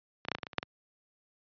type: clicks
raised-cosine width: 0.3 ms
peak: -25 / -14 / -12 / -16 / -28 / -17 / -25 / -28 / -9 / -21 dBFS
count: 10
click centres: 0.251 / 0.285 / 0.317 / 0.35 / 0.385 / 0.432 / 0.468 / 0.532 / 0.583 / 0.629 s
effects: high-pass 100 Hz 12 dB/octave + resampled to 11025 Hz